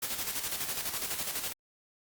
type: noise with tremolo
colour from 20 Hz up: white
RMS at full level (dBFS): -33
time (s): 0.02-1.53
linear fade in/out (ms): 10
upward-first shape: square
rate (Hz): 12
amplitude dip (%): 50
effects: Opus 48 kbps